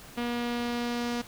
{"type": "tone with low-pass filter sweep", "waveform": "sawtooth", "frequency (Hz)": 239.5, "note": "A#3", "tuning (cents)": 47, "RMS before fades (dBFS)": -31, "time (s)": [0.17, 1.22], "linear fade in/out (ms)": 10, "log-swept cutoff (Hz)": [3300, 5500], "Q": 1.4, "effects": ["pink hiss -48 dBFS RMS until 1.27 s"]}